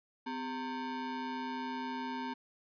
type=ring-modulated tone; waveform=square; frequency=329.6 Hz; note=E4; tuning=in tune; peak=-34 dBFS; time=0.26-2.34 s; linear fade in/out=10 ms; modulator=585 Hz; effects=resampled to 11025 Hz + 12-bit